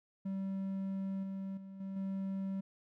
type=tone with level steps; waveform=triangle; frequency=193.2 Hz; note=G3; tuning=25 cents flat; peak=-33 / -36 / -44 / -37 / -33 dBFS; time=0.25-2.61 s; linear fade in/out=10 ms; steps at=1.23 / 1.57 / 1.8 / 1.96 s; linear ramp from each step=5 ms; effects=none